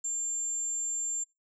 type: tone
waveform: sine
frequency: 7320 Hz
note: A#8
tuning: 32 cents flat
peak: -28 dBFS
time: 0.04-1.24 s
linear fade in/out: 10 ms
effects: noise-tail reverb RT60 0.2 s tail -23 dB re dry + tanh soft clip ceiling -29 dBFS